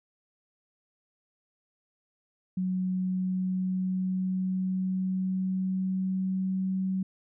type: tone with pitch glide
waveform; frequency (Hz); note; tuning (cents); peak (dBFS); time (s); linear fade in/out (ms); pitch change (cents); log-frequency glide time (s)
sine; 185 to 188.89; F#3 to F#3; 0 to +36; -26; 2.57-7.03; 5; +36; 2.9-6.79
effects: none